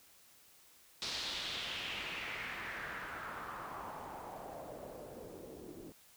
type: noise with low-pass filter sweep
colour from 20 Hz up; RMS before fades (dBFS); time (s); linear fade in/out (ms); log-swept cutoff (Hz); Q
white; -44; 1.02-5.92; 0; 4600 to 340; 2.8
effects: white hiss -63 dBFS RMS until 6.16 s